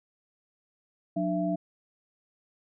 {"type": "tone cluster", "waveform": "sine", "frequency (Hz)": [180, 299, 669], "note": ["F#3", "D4", "E5"], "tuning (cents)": [-47, 31, 25], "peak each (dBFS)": -30, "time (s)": [1.16, 1.56], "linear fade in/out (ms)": 10, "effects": []}